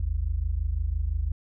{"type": "tone pair together", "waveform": "sine", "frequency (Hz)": [51.91, 77.78], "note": ["G#1", "D#2"], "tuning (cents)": [0, 0], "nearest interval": "perfect fifth", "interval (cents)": 700, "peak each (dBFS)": -27, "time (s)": [0, 1.32], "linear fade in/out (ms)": 5, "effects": []}